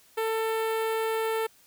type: tone with notch filter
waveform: sawtooth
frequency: 445.4 Hz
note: A4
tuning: 21 cents sharp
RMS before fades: -28 dBFS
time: 0.17-1.47 s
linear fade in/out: 10 ms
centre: 5800 Hz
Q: 0.73
effects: white hiss -59 dBFS RMS until 1.66 s